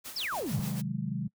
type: noise with tremolo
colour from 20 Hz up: white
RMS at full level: -41 dBFS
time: 0.04-0.82 s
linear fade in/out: 20 ms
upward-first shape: sine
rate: 6.8 Hz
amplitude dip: 55%
type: exponential sweep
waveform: sine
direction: down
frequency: 5700 to 85.2 Hz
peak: -31 dBFS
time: 0.16-0.6 s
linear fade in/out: 5 ms
type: low-pass noise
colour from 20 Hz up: white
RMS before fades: -49 dBFS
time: 0.32-0.8 s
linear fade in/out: 5 ms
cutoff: 940 Hz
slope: 24 dB/octave
type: chord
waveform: sine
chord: Ab dominant seventh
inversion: first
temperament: equal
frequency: 130.81 / 155.56 / 185 / 207.7 Hz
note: C3 / Eb3 / Gb3 / Ab3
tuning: 0 / 0 / 0 / 0 cents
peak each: -36 dBFS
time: 0.51-1.28 s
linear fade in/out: 10 ms
effects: noise-tail reverb RT60 0.1 s tail -24 dB re dry